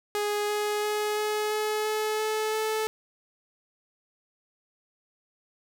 sawtooth tone with pitch steps, 415.3 / 418.2 / 421.1 / 424 / 427 / 429.9 / 432.9 / 435.9 Hz, G#4 / G#4 / G#4 / G#4 / G#4 / A4 / A4 / A4, 0 / +12 / +24 / +36 / +48 / -40 / -28 / -16 cents, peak -22 dBFS, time 0.15-2.87 s, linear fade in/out 0 ms, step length 340 ms, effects none

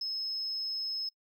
triangle tone, 5180 Hz, E8, 31 cents flat, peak -29 dBFS, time 0.01-1.09 s, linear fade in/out 5 ms, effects noise-tail reverb RT60 0.1 s tail -26 dB re dry + tanh soft clip ceiling -30 dBFS

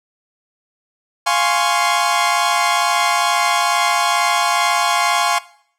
sawtooth chord, Db major seventh, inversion first, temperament equal, 698.5 / 830.6 / 1046.5 / 1108.7 Hz, F5 / Ab5 / C6 / Db6, 0 / 0 / 0 / 0 cents, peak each -16 dBFS, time 1.26-5.39 s, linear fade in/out 10 ms, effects noise-tail reverb RT60 0.6 s tail -19 dB re dry + low-pass 10000 Hz 12 dB/octave

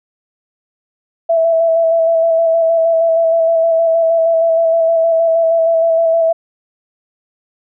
sine tone with vibrato, 659.3 Hz, E5, in tune, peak -9 dBFS, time 1.29-6.33 s, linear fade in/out 10 ms, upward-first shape square, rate 6.4 Hz, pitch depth 18 cents each way, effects none

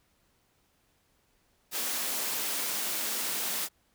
white high-pass noise, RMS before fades -32 dBFS, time 1.71-3.69 s, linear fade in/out 50 ms, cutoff 170 Hz, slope 96 dB/octave, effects pink hiss -70 dBFS RMS until 3.94 s

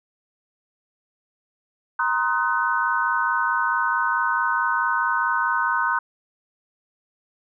sine chord, C half-diminished seventh, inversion third, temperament just, 941.9 / 1046.5 / 1255.8 / 1507 Hz, Bb5 / C6 / Eb6 / Gb6, +18 / 0 / +16 / +31 cents, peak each -25 / -26 / -26 / -23 dBFS, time 1.99-5.99 s, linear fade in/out 5 ms, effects none

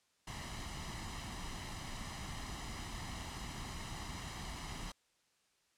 pink noise with comb filter, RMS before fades -44 dBFS, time 0.27-4.92 s, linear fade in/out 5 ms, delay 1 ms, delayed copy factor +0.6, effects white hiss -75 dBFS RMS until 5.77 s + low-pass 8000 Hz 12 dB/octave

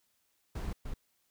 brown noise bursts at uneven times, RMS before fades -37 dBFS, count 2, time 0.55-0.73 / 0.85-0.94 s, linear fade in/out 5 ms, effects white hiss -75 dBFS RMS until 1.3 s

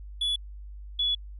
triangle / sine tone pair in turn, 3417 / 3405 Hz, G#7 / G#7, +49 / +42 cents, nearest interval unison, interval 7 cents, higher first, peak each -23 dBFS, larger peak neither, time 0.21-0.36 / 0.99-1.15 s, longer second, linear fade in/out 5 ms, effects added 50 Hz sine -39 dBFS peak until 1.39 s + resampled to 32000 Hz

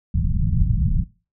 pink low-pass noise, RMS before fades -19 dBFS, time 0.14-1.04 s, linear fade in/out 5 ms, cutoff 190 Hz, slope 48 dB/octave, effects noise-tail reverb RT60 0.3 s tail -18 dB re dry

